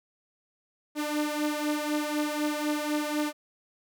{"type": "beating tone pair", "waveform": "sawtooth", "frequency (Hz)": [297.7, 301.7], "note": ["D4", "D4"], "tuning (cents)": [24, 47], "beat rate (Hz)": 4, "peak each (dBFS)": [-25, -28], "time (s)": [0.95, 3.33], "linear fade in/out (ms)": 50, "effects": []}